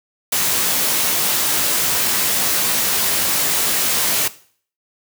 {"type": "noise with comb filter", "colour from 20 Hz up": "white", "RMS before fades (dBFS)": -18, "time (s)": [0.32, 4.28], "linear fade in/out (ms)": 5, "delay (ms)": 18, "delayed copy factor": -0.5, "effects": ["noise-tail reverb RT60 0.5 s tail -17 dB re dry", "high-pass 100 Hz 12 dB/octave"]}